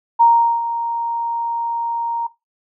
sine tone with ADSR envelope, 932 Hz, A#5, 1 cent flat, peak -7 dBFS, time 0.19-2.27 s, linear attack 20 ms, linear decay 400 ms, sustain -12 dB, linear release 6 ms, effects noise-tail reverb RT60 0.2 s tail -17 dB re dry

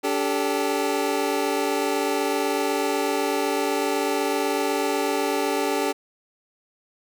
25% pulse chord, D suspended fourth, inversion none, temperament equal with one note detuned, 286.5 / 392 / 440 Hz, D4 / G4 / A4, -43 / 0 / 0 cents, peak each -23 / -22 / -23 dBFS, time 0.03-5.93 s, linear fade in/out 20 ms, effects none

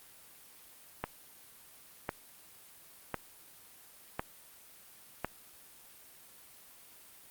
click train, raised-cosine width 0.5 ms, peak -17 dBFS, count 5, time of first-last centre 1.04-5.246 s, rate 0.951 Hz, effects white hiss -56 dBFS RMS until 7.3 s + Opus 32 kbps

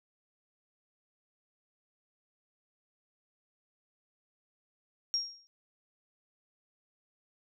sine tone with exponential decay, 5580 Hz, F8, 2 cents flat, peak -25 dBFS, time 5.14-5.47 s, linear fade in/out 0 ms, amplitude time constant 71 ms, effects none

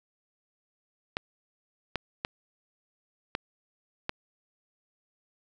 clicks, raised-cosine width 0.3 ms, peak -13 dBFS, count 5, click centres 1.169 / 1.957 / 2.249 / 3.351 / 4.094 s, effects none

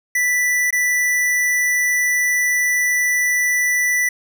square tone with dropouts, 1975.5 Hz, B6, in tune, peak -16 dBFS, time 0.15-4.09 s, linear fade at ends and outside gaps 5 ms, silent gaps 0.707-0.726 s, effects none

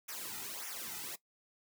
white noise with flanger, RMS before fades -43 dBFS, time 0.08-1.16 s, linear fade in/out 10 ms, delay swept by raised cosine 0.23 to 1.83 ms, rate 1.7 Hz, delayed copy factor -0.9, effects noise-tail reverb RT60 0.1 s tail -18 dB re dry

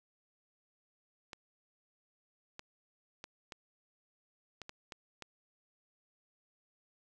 clicks, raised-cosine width 0.2 ms, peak -27 dBFS, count 8, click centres 1.332 / 2.594 / 3.241 / 3.522 / 4.617 / 4.694 / 4.922 / 5.223 s, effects none

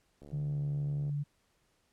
click train, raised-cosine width 2 ms, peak -38 dBFS, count 64, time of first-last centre 0.22-1.094 s, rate 72.1 Hz
sine tone with pitch glide, 146.83 to 144.81 Hz, D3 to D3, 0 to -24 cents, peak -31 dBFS, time 0.32-1.24 s, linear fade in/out 20 ms, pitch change -24 cents, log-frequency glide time 0.43-0.61 s
effects pink hiss -73 dBFS RMS until 1.92 s + low-pass 11000 Hz 12 dB/octave

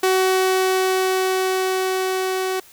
sawtooth tone with level ramp, 375.6 Hz, F#4, 26 cents sharp, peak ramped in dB -11 to -17 dBFS, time 0.03-2.6 s, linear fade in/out 5 ms, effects white hiss -48 dBFS RMS until 2.72 s

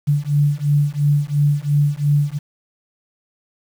sine beating tone pair, 144 / 146.9 Hz, D3 / D3, -34 / +1 cents, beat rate 2.9 Hz, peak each -17 dBFS, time 0.07-2.39 s, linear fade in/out 20 ms, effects 7-bit

